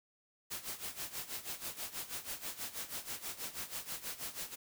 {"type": "noise with tremolo", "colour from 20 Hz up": "white", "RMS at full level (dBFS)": -40, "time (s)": [0.5, 4.56], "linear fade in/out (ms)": 20, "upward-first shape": "sine", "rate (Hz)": 6.2, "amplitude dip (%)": 80, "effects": []}